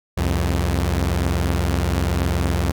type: tone pair together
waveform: sawtooth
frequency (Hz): 67.11 / 88.1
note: C2 / F2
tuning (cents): +45 / +16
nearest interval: perfect fourth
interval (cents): 471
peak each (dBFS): -17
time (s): 0.17-2.72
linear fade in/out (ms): 10
effects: none